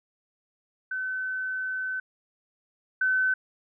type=tone pair in turn; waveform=sine; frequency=1520 / 1520 Hz; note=F#6 / F#6; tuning=+46 / +46 cents; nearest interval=unison; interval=0 cents; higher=neither; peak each=-28 / -21 dBFS; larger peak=second; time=0.91-2 / 3.01-3.34 s; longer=first; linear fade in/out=5 ms; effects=none